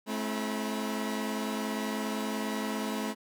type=tone cluster; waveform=sawtooth; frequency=215.4 / 265.7 / 331.7 / 970 Hz; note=A3 / C4 / E4 / B5; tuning=-37 / +27 / +11 / -31 cents; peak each=-29 / -33 / -38 / -37 dBFS; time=0.06-3.15 s; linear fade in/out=50 ms; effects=none